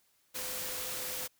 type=tone in noise; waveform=sine; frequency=508 Hz; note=B4; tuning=49 cents sharp; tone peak=-48 dBFS; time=0.34-1.28 s; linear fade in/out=20 ms; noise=white; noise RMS=-38 dBFS; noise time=0.34-1.28 s; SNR=-13 dB; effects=white hiss -71 dBFS RMS until 1.39 s

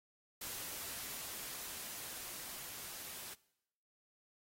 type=noise with level ramp; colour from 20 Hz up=white; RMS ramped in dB=-44 to -48 dBFS; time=0.41-3.34 s; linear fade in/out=5 ms; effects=noise-tail reverb RT60 0.8 s tail -21 dB re dry + AAC 48 kbps

